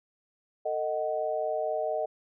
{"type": "chord", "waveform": "sine", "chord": "D# diminished", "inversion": "second", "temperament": "just", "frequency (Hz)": [448, 622.3, 746.7], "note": ["A4", "D#5", "F#5"], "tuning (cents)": [31, 0, 16], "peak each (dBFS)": [-34, -29, -34], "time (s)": [0.65, 2.06], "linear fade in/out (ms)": 10, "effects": []}